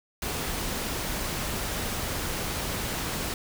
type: noise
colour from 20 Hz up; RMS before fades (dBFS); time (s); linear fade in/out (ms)
pink; -31; 0.22-3.34; 2
effects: none